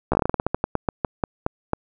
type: slowing click train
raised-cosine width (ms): 1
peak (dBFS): -6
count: 19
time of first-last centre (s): 0.12-1.734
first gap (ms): 14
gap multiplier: 1.19
effects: none